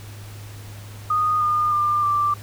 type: tone with pitch steps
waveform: sine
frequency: 1235 / 1215.2 / 1195.7 / 1176.5 Hz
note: D#6 / D#6 / D6 / D6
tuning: -13 / -41 / +31 / +3 cents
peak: -17 dBFS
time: 1.1-2.34 s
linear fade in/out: 5 ms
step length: 310 ms
effects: added 103 Hz sine -36 dBFS peak until 2.42 s + pink hiss -44 dBFS RMS until 2.42 s